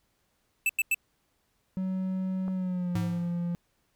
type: tone bursts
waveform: square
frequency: 2637 Hz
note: E7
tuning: in tune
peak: -23 dBFS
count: 3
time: 0.66-0.945 s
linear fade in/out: 2 ms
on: 33 ms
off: 93 ms
type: tone with pitch glide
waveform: triangle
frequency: 187.6 to 173.03 Hz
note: F#3 to F3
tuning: +24 to -16 cents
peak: -26 dBFS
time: 1.77-3.55 s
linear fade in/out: 0 ms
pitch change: -140 cents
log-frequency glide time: 2.52-3.04 s
type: click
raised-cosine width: 1 ms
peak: -28 dBFS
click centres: 2.481 s
type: tone with exponential decay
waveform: square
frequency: 105.8 Hz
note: G#2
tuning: 33 cents sharp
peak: -28 dBFS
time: 2.95-3.51 s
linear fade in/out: 5 ms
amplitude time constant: 120 ms
effects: pink hiss -73 dBFS RMS until 3.95 s